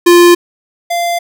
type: tone pair in turn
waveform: square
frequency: 348.5 / 691.2 Hz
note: F4 / F5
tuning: -4 / -18 cents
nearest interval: octave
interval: 1186 cents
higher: second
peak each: -3 / -13 dBFS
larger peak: first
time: 0.06-0.35 / 0.9-1.19 s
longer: neither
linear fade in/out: 10 ms
effects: none